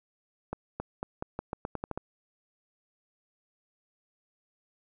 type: accelerating click train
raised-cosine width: 1 ms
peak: -19 dBFS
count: 11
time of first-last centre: 0.53-1.976 s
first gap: 270 ms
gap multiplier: 0.85
effects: none